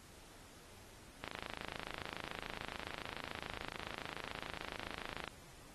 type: click train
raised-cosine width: 0.3 ms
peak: -25 dBFS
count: 110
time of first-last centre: 1.24-5.277 s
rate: 27 Hz
effects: pink hiss -59 dBFS RMS until 5.74 s + AAC 32 kbps